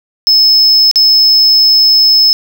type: tone with dropouts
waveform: triangle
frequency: 5210 Hz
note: E8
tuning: 21 cents flat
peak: -3 dBFS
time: 0.27-2.33 s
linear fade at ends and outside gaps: 0 ms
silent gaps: 0.913-0.958 s
effects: none